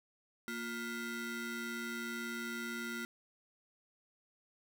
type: ring-modulated tone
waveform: 30% pulse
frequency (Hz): 587.3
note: D5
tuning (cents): 0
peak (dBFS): -33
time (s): 0.48-3.05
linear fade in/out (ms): 0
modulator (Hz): 821
effects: none